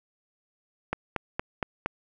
click train, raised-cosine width 0.5 ms, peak -12 dBFS, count 5, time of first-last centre 0.93-1.86 s, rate 4.3 Hz, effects none

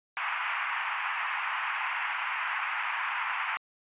pink band-pass noise, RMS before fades -32 dBFS, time 0.17-3.57 s, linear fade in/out 0 ms, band 880 to 2700 Hz, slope 48 dB/octave, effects resampled to 8000 Hz

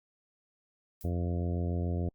violet noise with exponential decay, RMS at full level -45 dBFS, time 1.01-1.13 s, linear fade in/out 0 ms, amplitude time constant 26 ms
harmonic tone, 87 Hz, F2, 6 cents flat, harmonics 1 / 2 / 3 / 4 / 5 / 6 / 7 / 8, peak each -30 / -36 / -40 / -42 / -44 / -46 / -47 / -48 dBFS, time 1.04-2.09 s, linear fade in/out 5 ms
effects Opus 48 kbps

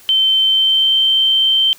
sine tone with pitch glide, 3096 to 3118 Hz, G7 to G7, -22 to -10 cents, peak -10 dBFS, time 0.09-1.73 s, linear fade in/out 0 ms, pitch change +12 cents, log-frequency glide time 0.4-0.93 s, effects white hiss -44 dBFS RMS until 1.78 s

